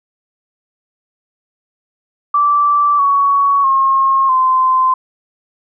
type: tone with pitch steps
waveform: sine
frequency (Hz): 1165 / 1120.1 / 1077 / 1035.5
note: D6 / C#6 / C6 / C6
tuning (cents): -14 / +18 / +50 / -18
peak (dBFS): -9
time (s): 2.34-4.94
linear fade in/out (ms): 5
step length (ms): 650
effects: none